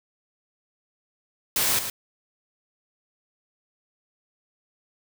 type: noise with echo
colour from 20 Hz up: white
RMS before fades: -23 dBFS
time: 1.56-1.79 s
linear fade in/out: 2 ms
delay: 110 ms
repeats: 1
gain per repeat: -8 dB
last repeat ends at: 1.9 s
effects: none